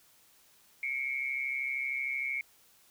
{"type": "tone pair together", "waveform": "sine", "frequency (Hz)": [2177, 2310], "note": ["C#7", "D7"], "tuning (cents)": [-32, -29], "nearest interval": "minor second", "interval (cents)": 103, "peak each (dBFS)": [-33, -35], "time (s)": [0.83, 2.41], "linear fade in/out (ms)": 2, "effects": ["white hiss -63 dBFS RMS until 2.9 s"]}